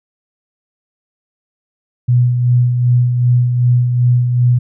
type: tone with tremolo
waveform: sine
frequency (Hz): 122.9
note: B2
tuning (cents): -8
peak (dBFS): -7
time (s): 2.08-4.59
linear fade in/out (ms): 10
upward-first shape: sine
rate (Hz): 2.6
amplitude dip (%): 45
effects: none